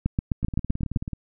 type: two click trains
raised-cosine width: 5 ms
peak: -18 / -10 dBFS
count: 14 / 8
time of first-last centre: 0.43-1.133 / 0.06-0.962 s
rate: 18.5 / 7.76 Hz
effects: none